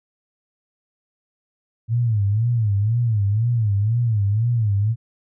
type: tone with vibrato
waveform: sine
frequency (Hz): 109.6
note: A2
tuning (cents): -6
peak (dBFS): -16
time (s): 1.88-4.96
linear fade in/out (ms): 50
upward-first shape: sine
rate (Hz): 2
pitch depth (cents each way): 170
effects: none